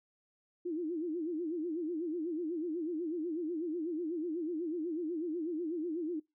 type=tone with vibrato; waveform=sine; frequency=329.6 Hz; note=E4; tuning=in tune; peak=-33 dBFS; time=0.65-6.2 s; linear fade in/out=10 ms; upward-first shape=sine; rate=8.1 Hz; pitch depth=150 cents each way; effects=noise-tail reverb RT60 0.2 s tail -23 dB re dry